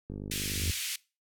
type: click train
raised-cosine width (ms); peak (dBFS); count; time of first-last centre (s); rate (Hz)
3; -26; 31; 0.1-0.698; 50.2
type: tone with exponential growth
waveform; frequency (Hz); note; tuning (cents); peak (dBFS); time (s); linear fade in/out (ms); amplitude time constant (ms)
sine; 83; E2; +12; -26; 0.25-0.71; 5; 100
type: band-pass noise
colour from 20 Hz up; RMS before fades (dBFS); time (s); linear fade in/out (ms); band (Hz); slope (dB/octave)
pink; -35; 0.31-0.96; 5; 2200 to 14000; 24
effects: noise-tail reverb RT60 0.3 s tail -22 dB re dry